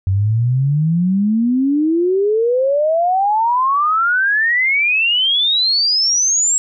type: exponential sweep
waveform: sine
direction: up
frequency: 92.9 to 7710 Hz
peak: -12 dBFS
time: 0.07-6.58 s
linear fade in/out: 0 ms
effects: none